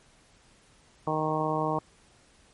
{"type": "harmonic tone", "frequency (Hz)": 155.56, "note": "D#3", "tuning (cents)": 0, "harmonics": [1, 2, 3, 4, 5, 6, 7], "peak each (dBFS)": [-33, -33, -33, -33, -33, -33, -33], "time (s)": [1.07, 1.79], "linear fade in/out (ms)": 2, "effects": ["pink hiss -60 dBFS RMS until 2.53 s", "MP3 48 kbps"]}